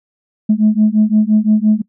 sine beating tone pair, 211.3 / 217.1 Hz, G#3 / A3, +30 / -23 cents, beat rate 5.8 Hz, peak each -11 dBFS, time 0.49-1.82 s, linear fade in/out 10 ms, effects noise-tail reverb RT60 0.1 s tail -23 dB re dry + tanh soft clip ceiling -3 dBFS

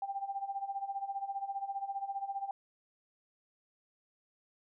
sine tone with tremolo, 790 Hz, G5, 13 cents sharp, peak -32 dBFS, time 0.02-2.51 s, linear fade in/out 2 ms, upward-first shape sine, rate 15 Hz, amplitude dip 80%, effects none

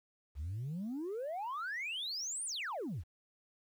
sine exponential two-way sweep, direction up then down, 65.41 to 9700 to 65.41 Hz, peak -35 dBFS, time 0.35-3.04 s, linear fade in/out 50 ms, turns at 2.45 s, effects tanh soft clip ceiling -35 dBFS + 11-bit

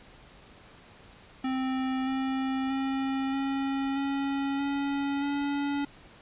square tone with pitch steps, 261.3 / 264.9 / 268.6 / 272.4 / 276.2 / 280.1 / 284 Hz, C4 / C4 / C4 / C#4 / C#4 / C#4 / C#4, -2 / +22 / +46 / -30 / -6 / +18 / +42 cents, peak -28 dBFS, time 1.44-5.85 s, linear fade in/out 5 ms, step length 630 ms, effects pink hiss -53 dBFS RMS until 6.21 s + resampled to 8000 Hz

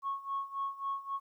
sine tone with tremolo, 1100 Hz, C#6, 14 cents flat, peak -30 dBFS, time 0.02-1.2 s, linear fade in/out 50 ms, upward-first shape sine, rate 3.7 Hz, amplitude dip 85%, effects tanh soft clip ceiling -27 dBFS + 12-bit

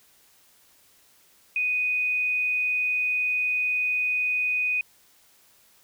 sine tone, 2489 Hz, D#7, in tune, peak -22 dBFS, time 1.56-4.81 s, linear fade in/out 2 ms, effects white hiss -59 dBFS RMS until 5.83 s

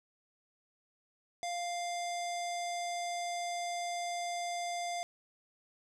square tone with low-pass filter, 698.5 Hz, F5, in tune, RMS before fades -37 dBFS, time 1.43-5.03 s, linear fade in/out 0 ms, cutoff 7300 Hz, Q 2, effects none

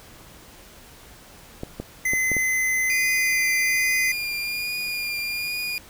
clicks, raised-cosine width 2 ms, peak -16 dBFS, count 5, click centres 1.634 / 1.8 / 2.135 / 2.317 / 2.367 s
square tone, 2043 Hz, C7, 42 cents flat, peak -21 dBFS, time 2.05-4.12 s, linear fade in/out 5 ms
30% pulse tone with vibrato, 2422 Hz, D#7, 47 cents flat, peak -23 dBFS, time 2.9-5.78 s, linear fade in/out 0 ms, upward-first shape triangle, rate 1.2 Hz, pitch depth 24 cents each way
effects pink hiss -47 dBFS RMS until 5.89 s

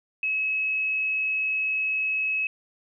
sine tone, 2572 Hz, E7, 43 cents flat, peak -23 dBFS, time 0.23-2.47 s, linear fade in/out 2 ms, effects none

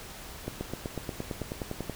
accelerating click train, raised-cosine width 2 ms, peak -19 dBFS, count 14, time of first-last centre 0.48-1.897 s, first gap 130 ms, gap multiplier 0.97, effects pink hiss -44 dBFS RMS until 1.95 s

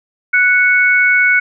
sine tone pair together, 1480 / 2215 Hz, F#6 / C#7, 0 / -2 cents, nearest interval perfect fifth, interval 698 cents, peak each -11 dBFS, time 0.33-1.4 s, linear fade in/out 10 ms, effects none

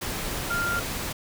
sine tone in noise, 1395 Hz, F6, 2 cents flat, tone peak -25 dBFS, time 0.5-0.8 s, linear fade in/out 10 ms, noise pink, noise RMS -31 dBFS, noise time 0.01-1.13 s, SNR +3 dB, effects none

